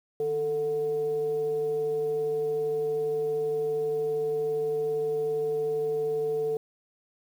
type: tone with frequency modulation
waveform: sine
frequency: 443.7 Hz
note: A4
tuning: 14 cents sharp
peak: -25 dBFS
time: 0.2-6.57 s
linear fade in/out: 2 ms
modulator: 290 Hz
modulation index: 0.27
effects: 9-bit